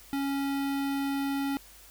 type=tone with notch filter; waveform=square; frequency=277.2 Hz; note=C#4; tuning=in tune; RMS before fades=-30 dBFS; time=0.13-1.57 s; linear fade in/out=0 ms; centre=6900 Hz; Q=1.3; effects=added 49 Hz sine -57 dBFS peak until 1.9 s + white hiss -53 dBFS RMS until 1.9 s